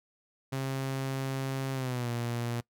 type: tone with pitch glide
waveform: sawtooth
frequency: 134.2 to 118.87 Hz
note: C3 to A#2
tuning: +44 to +34 cents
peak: -27 dBFS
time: 0.52-2.61 s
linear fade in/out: 10 ms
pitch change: -210 cents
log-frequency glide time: 1.73-2.1 s
effects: noise-tail reverb RT60 0.1 s tail -22 dB re dry